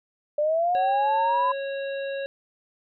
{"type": "linear sweep", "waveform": "sine", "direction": "up", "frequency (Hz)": [585, 1020], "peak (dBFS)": -20, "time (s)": [0.38, 1.52], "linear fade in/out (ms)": 5}
{"type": "harmonic tone", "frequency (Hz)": 550, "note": "C#5", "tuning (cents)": -14, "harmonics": [1, 3, 5, 7], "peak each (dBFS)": [-28, -38, -42, -45], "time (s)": [0.75, 2.26], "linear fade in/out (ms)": 0}
{"effects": []}